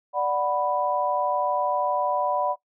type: chord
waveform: sine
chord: B minor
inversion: first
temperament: equal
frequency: 587.3 / 740 / 987.8 Hz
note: D5 / F#5 / B5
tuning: 0 / 0 / 0 cents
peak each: -26 dBFS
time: 0.13-2.56 s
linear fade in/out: 50 ms
effects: noise-tail reverb RT60 0.1 s tail -18 dB re dry